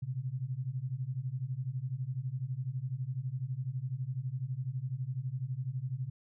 sine beating tone pair, 122.4 / 134.4 Hz, B2 / C3, -15 / +47 cents, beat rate 12 Hz, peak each -37 / -36 dBFS, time 0.02-6.1 s, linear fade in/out 10 ms, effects none

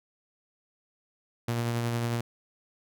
sawtooth tone with tremolo, 117.9 Hz, A#2, 20 cents sharp, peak -22 dBFS, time 1.48-2.21 s, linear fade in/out 5 ms, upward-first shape triangle, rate 11 Hz, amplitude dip 30%, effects none

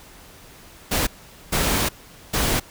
pink noise bursts at uneven times, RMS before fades -21 dBFS, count 3, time 0.91-1.07 / 1.52-1.89 / 2.33-2.6 s, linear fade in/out 10 ms, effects pink hiss -46 dBFS RMS until 2.7 s

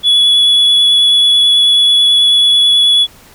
sine tone with vibrato, 3400 Hz, G#7, 40 cents sharp, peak -3 dBFS, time 0.03-3.07 s, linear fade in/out 50 ms, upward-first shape sine, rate 9.2 Hz, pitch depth 10 cents each way, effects tanh soft clip ceiling -5 dBFS + pink hiss -41 dBFS RMS until 3.34 s

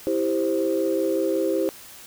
sine chord, C major, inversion first, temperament just, 327 / 392.4 / 523.3 Hz, E4 / G4 / C5, -14 / +2 / 0 cents, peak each -24 dBFS, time 0.07-1.69 s, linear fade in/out 0 ms, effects tanh soft clip ceiling -12 dBFS + white hiss -44 dBFS RMS until 2.06 s

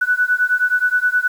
sine beating tone pair, 1480 / 1489.5 Hz, F#6 / F#6, 0 / +11 cents, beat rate 9.5 Hz, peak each -17 dBFS, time 0.01-1.28 s, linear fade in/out 10 ms, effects 7-bit

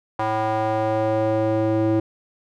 square tone with band-pass filter sweep, 109.6 Hz, A2, 6 cents flat, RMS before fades -21 dBFS, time 0.19-2 s, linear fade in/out 5 ms, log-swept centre 880 to 380 Hz, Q 2.3, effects none

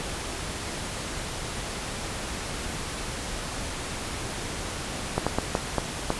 slowing click train, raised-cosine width 1 ms, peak -8 dBFS, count 6, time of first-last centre 5.18-6.104 s, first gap 86 ms, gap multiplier 1.39, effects pink hiss -33 dBFS RMS until 6.19 s + resampled to 24000 Hz

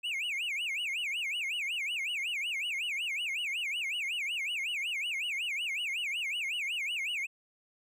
triangle tone with vibrato, 2500 Hz, D#7, 8 cents sharp, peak -30 dBFS, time 0.03-7.27 s, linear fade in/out 20 ms, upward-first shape sine, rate 5.4 Hz, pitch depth 290 cents each way, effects none

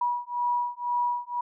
sine beating tone pair, 968 / 970 Hz, B5 / B5, -35 / -31 cents, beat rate 2 Hz, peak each -28 dBFS, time 0.01-1.41 s, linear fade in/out 5 ms, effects none

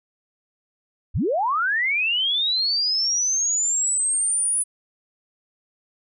sine linear sweep, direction up, 34.65 to 9956 Hz, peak -19 dBFS, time 1.14-4.64 s, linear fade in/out 20 ms, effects none

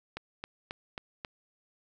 click train, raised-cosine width 0.3 ms, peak -21 dBFS, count 5, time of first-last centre 0.17-1.248 s, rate 3.71 Hz, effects none

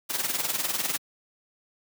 white noise with tremolo, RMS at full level -25 dBFS, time 0.09-0.98 s, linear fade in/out 20 ms, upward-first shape triangle, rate 20 Hz, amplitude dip 80%, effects high-pass 150 Hz 12 dB/octave

